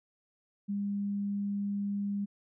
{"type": "tone", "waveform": "sine", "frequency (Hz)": 201.7, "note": "G3", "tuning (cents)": 50, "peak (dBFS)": -30, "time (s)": [0.68, 2.26], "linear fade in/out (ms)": 20, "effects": []}